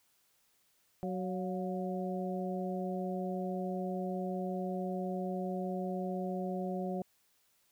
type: harmonic tone with a mistuned harmonic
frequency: 186.1 Hz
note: F#3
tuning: 10 cents sharp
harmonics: 1 / 2 / 3 / 4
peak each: -36 / -40 / -41 / -42 dBFS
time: 1.03-7.02 s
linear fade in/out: 0 ms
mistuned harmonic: 4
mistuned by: -60 cents
effects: white hiss -72 dBFS RMS until 7.71 s